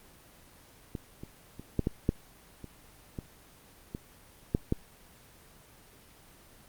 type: clicks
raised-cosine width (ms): 3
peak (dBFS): -22 / -27 / -29 / -13 / -14 / -11 / -28 / -23 / -23 / -12 / -13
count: 11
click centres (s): 0.952 / 1.235 / 1.596 / 1.793 / 1.871 / 2.091 / 2.643 / 3.188 / 3.949 / 4.549 / 4.724
effects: pink hiss -56 dBFS RMS until 6.68 s + Opus 24 kbps